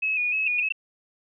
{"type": "tone with vibrato", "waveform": "sine", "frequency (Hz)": 2514, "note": "D#7", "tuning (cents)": 17, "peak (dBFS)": -22, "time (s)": [0.02, 0.69], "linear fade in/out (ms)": 10, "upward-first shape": "square", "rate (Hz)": 3.3, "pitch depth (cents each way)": 42}
{"type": "tone bursts", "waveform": "sine", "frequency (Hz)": 2700, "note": "E7", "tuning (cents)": 41, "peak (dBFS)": -22, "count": 3, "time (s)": [0.46, 0.723], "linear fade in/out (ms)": 5, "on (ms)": 21, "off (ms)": 100}
{"effects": []}